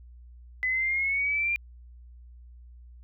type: exponential sweep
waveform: sine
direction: up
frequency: 2006 to 2400 Hz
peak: -24 dBFS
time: 0.63-1.56 s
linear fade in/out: 0 ms
effects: added 60 Hz sine -46 dBFS peak until 3.03 s